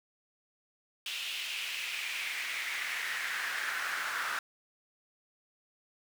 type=noise with high-pass filter sweep; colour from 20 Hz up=brown; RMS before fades=-36 dBFS; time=1.06-4.39 s; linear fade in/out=2 ms; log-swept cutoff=3000 to 1400 Hz; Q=3.4; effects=none